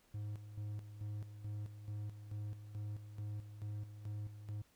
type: tone with tremolo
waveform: triangle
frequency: 104.6 Hz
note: G#2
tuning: 13 cents sharp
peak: -38 dBFS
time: 0.14-4.62 s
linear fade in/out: 5 ms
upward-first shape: square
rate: 2.3 Hz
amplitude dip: 65%
effects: pink hiss -71 dBFS RMS until 4.75 s